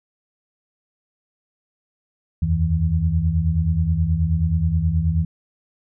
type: tone cluster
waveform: sine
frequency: 78.7 / 88.1 / 162.1 Hz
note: D#2 / F2 / E3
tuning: +20 / +16 / -29 cents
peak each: -21 dBFS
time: 2.42-5.25 s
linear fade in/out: 5 ms
effects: none